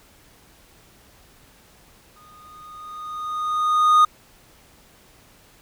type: tone with exponential growth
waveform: triangle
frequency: 1234 Hz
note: D#6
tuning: 15 cents flat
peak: -8 dBFS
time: 2.16-4.05 s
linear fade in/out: 5 ms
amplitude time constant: 410 ms
effects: pink hiss -53 dBFS RMS until 5.61 s